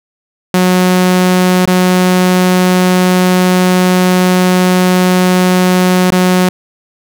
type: tone with dropouts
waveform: sawtooth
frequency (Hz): 182.6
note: F#3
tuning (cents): -23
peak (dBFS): -3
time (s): 0.54-6.49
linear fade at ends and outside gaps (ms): 2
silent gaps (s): 1.655-1.675 / 6.105-6.122
effects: none